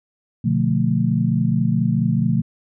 sine chord, B half-diminished seventh, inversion none, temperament just, 123.47 / 148.16 / 177.8 / 222.2 Hz, B2 / D3 / F3 / A3, 0 / +16 / +31 / +17 cents, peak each -21 / -22 / -21 / -21 dBFS, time 0.44-2.42 s, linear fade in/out 10 ms, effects none

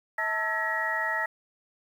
sine tone cluster, 643 / 887 / 1323 / 1694 / 1907 Hz, E5 / A5 / E6 / G#6 / A#6, -43 / +14 / +6 / +34 / +39 cents, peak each -36 / -33 / -35 / -36 / -28 dBFS, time 0.18-1.26 s, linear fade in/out 5 ms, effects 9-bit

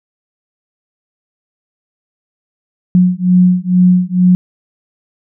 sine beating tone pair, 180 / 182.2 Hz, F#3 / F#3, -47 / -26 cents, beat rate 2.2 Hz, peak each -10 dBFS, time 2.95-4.35 s, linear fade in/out 0 ms, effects none

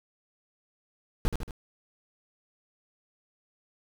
brown noise with echo, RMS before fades -23 dBFS, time 1.25-1.28 s, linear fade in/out 0 ms, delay 76 ms, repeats 3, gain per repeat -5 dB, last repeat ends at 1.508 s, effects none

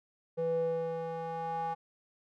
square tone with band-pass filter sweep, 164.81 Hz, E3, in tune, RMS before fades -34 dBFS, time 0.37-1.75 s, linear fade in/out 20 ms, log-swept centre 450 to 870 Hz, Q 5.1, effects none

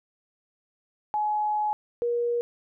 sine tone pair in turn, 845 / 476.2 Hz, G#5 / A#4, +30 / +37 cents, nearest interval minor seventh, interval 993 cents, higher first, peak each -23 dBFS, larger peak neither, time 1.14-1.73 / 2.02-2.41 s, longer first, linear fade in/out 0 ms, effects none

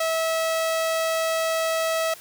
sawtooth tone, 649 Hz, E5, 27 cents flat, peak -18 dBFS, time 0-2.14 s, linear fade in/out 5 ms, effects white hiss -45 dBFS RMS until 2.2 s

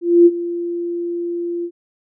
sine tone with ADSR envelope, 344.9 Hz, F4, 22 cents flat, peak -4 dBFS, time 0.01-1.71 s, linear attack 250 ms, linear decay 41 ms, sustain -16 dB, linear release 66 ms, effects none

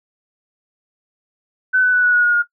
sine tone with pitch steps, 1513 / 1498.2 / 1483.6 / 1469.1 / 1454.7 / 1440.5 / 1426.4 Hz, F#6 / F#6 / F#6 / F#6 / F#6 / F#6 / F6, +38 / +21 / +4 / -13 / -30 / -47 / +36 cents, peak -11 dBFS, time 1.73-2.43 s, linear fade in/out 20 ms, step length 100 ms, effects noise-tail reverb RT60 0.1 s tail -18 dB re dry

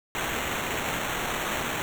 white noise with sample-and-hold, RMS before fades -30 dBFS, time 0.15-1.82 s, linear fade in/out 0 ms, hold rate 4900 Hz, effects none

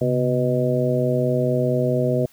harmonic tone with a mistuned harmonic, 124.5 Hz, B2, 14 cents sharp, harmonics 1 / 2 / 3 / 4 / 5, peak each -22 / -25 / -25 / -24 / -24 dBFS, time 0.01-2.26 s, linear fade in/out 5 ms, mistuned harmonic 1, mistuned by +120 cents, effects white hiss -54 dBFS RMS until 2.32 s

